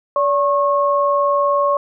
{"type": "tone pair together", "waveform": "sine", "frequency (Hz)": [573.9, 1090], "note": ["D5", "C#6"], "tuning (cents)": [-40, -29], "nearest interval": "major seventh", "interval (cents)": 1111, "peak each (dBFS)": -16, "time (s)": [0.16, 1.77], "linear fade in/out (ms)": 2, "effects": []}